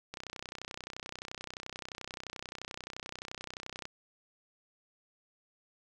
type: click train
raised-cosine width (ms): 0.2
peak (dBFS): -23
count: 118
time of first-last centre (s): 0.14-3.854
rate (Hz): 31.5
effects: none